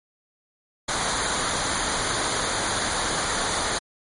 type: noise with comb filter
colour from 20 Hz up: pink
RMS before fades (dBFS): -25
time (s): 0.88-3.79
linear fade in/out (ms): 10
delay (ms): 0.37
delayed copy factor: -0.65
effects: MP3 48 kbps